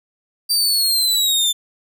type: linear sweep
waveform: sawtooth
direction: down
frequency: 4699 to 3520 Hz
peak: -12 dBFS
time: 0.49-1.53 s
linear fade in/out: 20 ms
effects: none